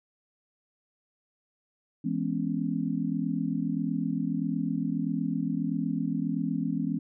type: chord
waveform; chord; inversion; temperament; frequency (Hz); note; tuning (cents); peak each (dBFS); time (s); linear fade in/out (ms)
sine; C# minor seventh; first; just; 166.31 / 207.9 / 249.5 / 277.2; E3 / G#3 / B3 / C#4; +16 / +2 / +18 / 0; -32; 2.04-6.99; 10
effects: none